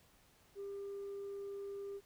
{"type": "tone", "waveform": "sine", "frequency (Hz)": 398.8, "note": "G4", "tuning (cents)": 30, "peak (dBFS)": -40, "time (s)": [0.55, 2.01], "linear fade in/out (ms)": 50, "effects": ["tanh soft clip ceiling -40 dBFS", "pink hiss -68 dBFS RMS until 2.05 s"]}